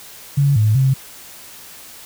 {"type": "tone with pitch steps", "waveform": "sine", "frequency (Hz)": [141.1, 107.5, 133.3], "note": ["C#3", "A2", "C3"], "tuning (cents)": [31, -40, 33], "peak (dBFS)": -11, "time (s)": [0.37, 0.94], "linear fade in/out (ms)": 10, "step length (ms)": 190, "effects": ["white hiss -39 dBFS RMS until 2.05 s"]}